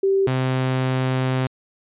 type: tone pair in turn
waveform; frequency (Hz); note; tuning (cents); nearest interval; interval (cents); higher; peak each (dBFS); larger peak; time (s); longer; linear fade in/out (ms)
sine / sawtooth; 389.2 / 129.88; G4 / C3; -12 / -12; octave + perfect fifth; 1900; first; -15; neither; 0.03-0.27 / 0.27-1.47; second; 5
effects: resampled to 8000 Hz